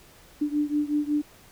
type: beating tone pair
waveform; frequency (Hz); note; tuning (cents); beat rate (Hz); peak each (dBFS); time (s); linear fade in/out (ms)
sine; 293.9 / 299.3; D4 / D4; +1 / +33; 5.4; -25 / -27; 0.41-1.22; 10
effects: pink hiss -53 dBFS RMS until 1.51 s